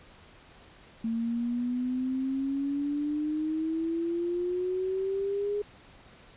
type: exponential sweep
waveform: sine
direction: up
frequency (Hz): 225.3 to 415.3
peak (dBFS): -27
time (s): 1.04-5.62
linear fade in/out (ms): 5
effects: pink hiss -54 dBFS RMS until 6.36 s + resampled to 8000 Hz